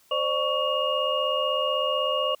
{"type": "tone cluster", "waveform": "sine", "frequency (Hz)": [523, 599, 1121, 2844], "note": ["C5", "D5", "C#6", "F7"], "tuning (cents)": [-1, 34, 19, 31], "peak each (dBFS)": -28, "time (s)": [0.11, 2.35], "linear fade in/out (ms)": 5, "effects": ["white hiss -60 dBFS RMS until 2.4 s"]}